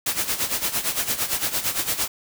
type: noise with tremolo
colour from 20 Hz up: white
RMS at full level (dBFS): -22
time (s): 0.06-2.08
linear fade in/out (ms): 5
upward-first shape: sine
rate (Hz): 8.8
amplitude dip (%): 75
effects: none